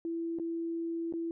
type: tone with dropouts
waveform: sine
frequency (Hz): 333.1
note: E4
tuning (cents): +18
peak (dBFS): -32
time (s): 0.05-1.31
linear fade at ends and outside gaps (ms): 1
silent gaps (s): 0.387-0.397 / 1.125-1.137
effects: none